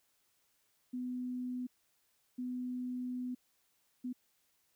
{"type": "tone bursts at uneven times", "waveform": "sine", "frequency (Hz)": 250, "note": "B3", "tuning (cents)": 21, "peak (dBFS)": -36, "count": 3, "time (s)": [[0.93, 1.67], [2.38, 3.35], [4.04, 4.13]], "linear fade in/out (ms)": 10, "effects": ["white hiss -75 dBFS RMS until 4.75 s"]}